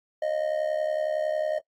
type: tone with amplitude modulation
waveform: triangle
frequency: 618 Hz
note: D#5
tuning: 12 cents flat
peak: -19 dBFS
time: 0.22-1.59 s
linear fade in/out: 5 ms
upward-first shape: sine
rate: 70.9 Hz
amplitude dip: 75%
effects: noise-tail reverb RT60 0.1 s tail -20 dB re dry + AAC 48 kbps